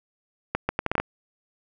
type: accelerating click train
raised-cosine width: 0.5 ms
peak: -8 dBFS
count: 8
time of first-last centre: 0.55-1 s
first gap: 140 ms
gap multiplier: 0.72
effects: none